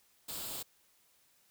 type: noise with comb filter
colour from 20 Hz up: white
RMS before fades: -41 dBFS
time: 0.28-0.63 s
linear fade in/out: 10 ms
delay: 0.25 ms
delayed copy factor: +0.55
effects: white hiss -69 dBFS RMS until 1.5 s